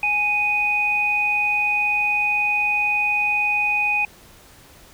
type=tone pair together; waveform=sine; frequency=830.6 / 2489 Hz; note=G#5 / D#7; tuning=0 / 0 cents; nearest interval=octave + perfect fifth; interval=1900 cents; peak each=-26 / -18 dBFS; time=0.03-4.05 s; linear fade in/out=2 ms; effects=pink hiss -48 dBFS RMS until 4.93 s